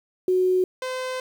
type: tone pair in turn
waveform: sine / sawtooth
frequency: 368.8 / 513.2 Hz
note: F#4 / C5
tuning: -6 / -34 cents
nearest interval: tritone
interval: 572 cents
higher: second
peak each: -17 / -23 dBFS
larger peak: first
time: 0.28-0.64 / 0.82-1.2 s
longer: second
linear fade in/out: 2 ms
effects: low-pass 7000 Hz 12 dB/octave + 8-bit